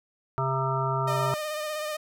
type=harmonic tone; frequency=133.1 Hz; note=C3; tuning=30 cents sharp; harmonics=1 / 3 / 5 / 7 / 9 / 10; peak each=-28 / -34 / -33 / -31 / -32 / -33 dBFS; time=0.38-1.34 s; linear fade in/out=0 ms
type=tone with vibrato; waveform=sawtooth; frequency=610 Hz; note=D#5; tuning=34 cents flat; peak=-26 dBFS; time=1.07-1.97 s; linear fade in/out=10 ms; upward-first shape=sine; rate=16 Hz; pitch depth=29 cents each way
effects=none